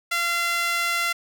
sawtooth tone with high-pass filter, 686 Hz, F5, 31 cents flat, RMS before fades -24 dBFS, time 0.11-1.13 s, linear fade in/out 10 ms, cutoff 1700 Hz, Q 2, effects none

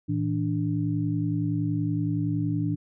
sine tone cluster, 111.5 / 162.2 / 292.7 Hz, A2 / E3 / D4, +23 / -28 / -6 cents, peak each -28 dBFS, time 0.08-2.76 s, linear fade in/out 20 ms, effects none

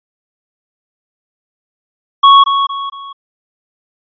square tone with echo, 1108.7 Hz, C#6, in tune, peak -3 dBFS, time 2.23-2.44 s, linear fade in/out 10 ms, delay 230 ms, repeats 3, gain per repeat -8 dB, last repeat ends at 3.13 s, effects resampled to 11025 Hz

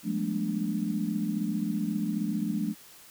sine tone cluster, 174.1 / 197.9 / 212.9 / 240.4 / 294.2 Hz, F3 / G3 / G#3 / B3 / D4, -5 / +17 / +43 / -46 / +3 cents, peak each -34 / -36 / -30 / -37 / -34 dBFS, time 0.03-2.75 s, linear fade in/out 50 ms, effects white hiss -52 dBFS RMS until 3.1 s

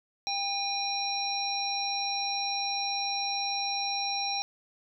harmonic tone with a mistuned harmonic, 798 Hz, G5, 31 cents sharp, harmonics 1 / 3 / 5 / 7, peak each -33 / -37 / -34 / -33 dBFS, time 0.27-4.42 s, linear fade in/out 0 ms, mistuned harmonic 3, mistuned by +38 cents, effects none

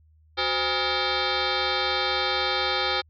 sine tone with frequency modulation, 1409 Hz, F6, 15 cents sharp, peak -22 dBFS, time 0.37-3.02 s, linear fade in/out 20 ms, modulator 445 Hz, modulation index 6.6, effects added 78 Hz sine -55 dBFS peak until 3.09 s

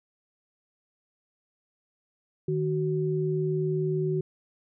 sine tone pair together, 154.55 / 374 Hz, D#3 / F#4, -11 / +19 cents, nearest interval octave + minor third, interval 1530 cents, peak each -27 dBFS, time 2.48-4.21 s, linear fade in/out 5 ms, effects none

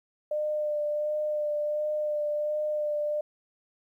sine tone with vibrato, 600 Hz, D5, 37 cents sharp, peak -26 dBFS, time 0.31-3.21 s, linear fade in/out 5 ms, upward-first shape sine, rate 1.4 Hz, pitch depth 17 cents each way, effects 11-bit

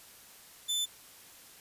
sawtooth tone, 3520 Hz, A7, in tune, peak -26 dBFS, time 0.68-0.86 s, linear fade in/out 20 ms, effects white hiss -54 dBFS RMS until 1.6 s + resampled to 32000 Hz

